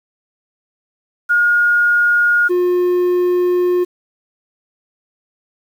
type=tone pair in turn; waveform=sine / triangle; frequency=1430 / 357.5 Hz; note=F6 / F4; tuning=+41 / +41 cents; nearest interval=2 octaves; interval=2400 cents; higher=first; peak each=-10 dBFS; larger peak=neither; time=1.29-2.49 / 2.49-3.85 s; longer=second; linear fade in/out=20 ms; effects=7-bit